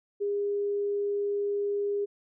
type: tone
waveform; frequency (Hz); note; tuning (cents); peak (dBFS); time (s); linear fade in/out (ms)
sine; 406.4; G#4; -38; -26; 0.2-2.06; 20
effects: none